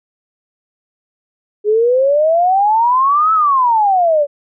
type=exponential two-way sweep; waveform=sine; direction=up then down; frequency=410 to 1318.5 to 561 Hz; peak=-9 dBFS; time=1.64-4.27 s; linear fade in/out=50 ms; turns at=3.33 s; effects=none